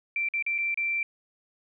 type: tone with dropouts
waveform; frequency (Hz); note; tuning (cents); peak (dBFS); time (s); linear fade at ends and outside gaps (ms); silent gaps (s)
sine; 2349; D7; 0; -25; 0.16-1.03; 2; 0.287-0.337 / 0.425-0.464 / 0.581-0.585 / 0.744-0.774
effects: none